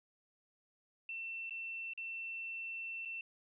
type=tone with dropouts; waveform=sine; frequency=2690 Hz; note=E7; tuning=34 cents sharp; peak=-40 dBFS; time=1.09-3.21 s; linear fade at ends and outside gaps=2 ms; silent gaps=1.496-1.507 / 1.935-1.976 / 3.051-3.056 s; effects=none